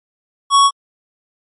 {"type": "tone", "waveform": "square", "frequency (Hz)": 1114, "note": "C#6", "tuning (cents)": 8, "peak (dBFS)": -8, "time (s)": [0.5, 0.71], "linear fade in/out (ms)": 50, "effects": ["MP3 48 kbps"]}